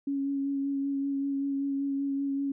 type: tone with vibrato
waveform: sine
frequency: 277.2 Hz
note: C#4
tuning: in tune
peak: -27 dBFS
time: 0.07-2.52 s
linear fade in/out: 5 ms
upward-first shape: sine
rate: 5.2 Hz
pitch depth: 16 cents each way
effects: none